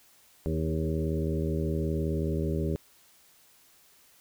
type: harmonic tone with a mistuned harmonic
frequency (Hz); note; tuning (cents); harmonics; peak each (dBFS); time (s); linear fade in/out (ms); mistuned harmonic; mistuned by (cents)
79; D#2; +27; 1 / 2 / 3 / 4 / 5 / 6 / 7; -31 / -31 / -36 / -36 / -34 / -42 / -40; 0.46-2.76; 0; 5; +27
effects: white hiss -60 dBFS RMS until 4.2 s